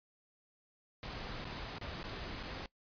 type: noise with dropouts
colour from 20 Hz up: pink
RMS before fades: -43 dBFS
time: 1.03-2.66 s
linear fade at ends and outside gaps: 1 ms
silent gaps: 1.445-1.452 / 1.784-1.812 / 2.03-2.04 / 2.43-2.434 s
effects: noise-tail reverb RT60 0.1 s tail -21 dB re dry + resampled to 11025 Hz